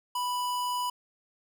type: tone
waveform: square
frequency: 987.8 Hz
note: B5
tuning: in tune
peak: -29 dBFS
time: 0.15-0.9 s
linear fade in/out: 5 ms
effects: none